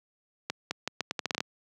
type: accelerating click train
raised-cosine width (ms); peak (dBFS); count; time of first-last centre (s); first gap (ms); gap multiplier
0.2; -12; 11; 0.5-1.405; 210; 0.79
effects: high-pass 150 Hz 12 dB/octave